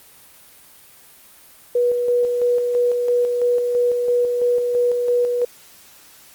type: tone with tremolo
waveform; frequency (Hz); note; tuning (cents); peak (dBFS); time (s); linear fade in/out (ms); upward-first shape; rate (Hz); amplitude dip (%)
sine; 486.2; B4; -27; -14; 1.75-5.45; 5; square; 3; 35
effects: white hiss -47 dBFS RMS until 6.34 s + Opus 32 kbps